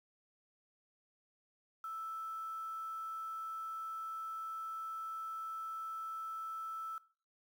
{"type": "tone with quantisation", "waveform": "sine", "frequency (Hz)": 1318.5, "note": "E6", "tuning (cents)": 0, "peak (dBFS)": -40, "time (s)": [1.84, 6.98], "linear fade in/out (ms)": 2, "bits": 10, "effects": ["noise-tail reverb RT60 0.4 s tail -19 dB re dry"]}